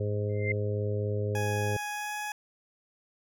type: harmonic tone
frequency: 103.83 Hz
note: G#2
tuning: in tune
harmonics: 1 / 2 / 3 / 4 / 5 / 6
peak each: -29 / -41 / -44 / -34 / -36 / -46 dBFS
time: 0-1.77 s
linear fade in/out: 5 ms
type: tone with exponential growth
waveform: sine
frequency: 2093 Hz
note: C7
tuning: in tune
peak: -25 dBFS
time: 0.29-0.52 s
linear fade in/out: 5 ms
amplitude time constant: 50 ms
type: tone with pitch glide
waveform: 20% pulse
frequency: 833 to 839.3 Hz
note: G#5 to G#5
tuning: +5 to +18 cents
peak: -28 dBFS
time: 1.35-2.32 s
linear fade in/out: 2 ms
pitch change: +13 cents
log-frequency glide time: 1.91-2.13 s
effects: none